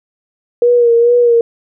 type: tone with vibrato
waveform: sine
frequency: 475.2 Hz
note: A#4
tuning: 33 cents sharp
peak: -6 dBFS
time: 0.62-1.41 s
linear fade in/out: 2 ms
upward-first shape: sine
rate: 2.3 Hz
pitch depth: 38 cents each way
effects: none